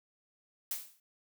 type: noise with exponential decay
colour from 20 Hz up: blue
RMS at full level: -33 dBFS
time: 0.71-1 s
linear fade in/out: 2 ms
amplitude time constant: 63 ms
effects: none